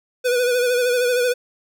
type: tone with vibrato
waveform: square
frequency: 492.8 Hz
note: B4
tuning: 4 cents flat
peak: -17 dBFS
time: 0.24-1.34 s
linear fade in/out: 20 ms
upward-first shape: sine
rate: 13 Hz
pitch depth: 44 cents each way
effects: none